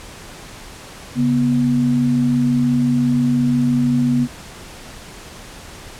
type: tone pair together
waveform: sine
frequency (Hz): 138.5 / 244.3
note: C#3 / B3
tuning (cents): -1 / -19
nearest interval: minor seventh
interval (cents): 982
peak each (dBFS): -20 / -14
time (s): 1.15-4.28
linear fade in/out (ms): 50
effects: pink hiss -37 dBFS RMS until 5.99 s + low-pass 10000 Hz 12 dB/octave